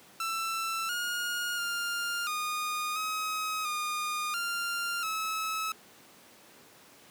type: tone with pitch steps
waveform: sawtooth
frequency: 1334 / 1431 / 1403 / 1227 / 1269 / 1220 / 1393 / 1295 Hz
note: E6 / F6 / F6 / D#6 / D#6 / D#6 / F6 / E6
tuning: +20 / +42 / +8 / -25 / +34 / -34 / -5 / -31 cents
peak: -27 dBFS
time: 0.2-5.72 s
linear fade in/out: 2 ms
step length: 690 ms
effects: pink hiss -55 dBFS RMS until 7.1 s + high-pass 200 Hz 12 dB/octave